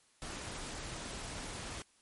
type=noise; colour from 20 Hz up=pink; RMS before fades=-43 dBFS; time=0.22-1.82 s; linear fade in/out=0 ms; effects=white hiss -68 dBFS RMS until 2.01 s + MP3 48 kbps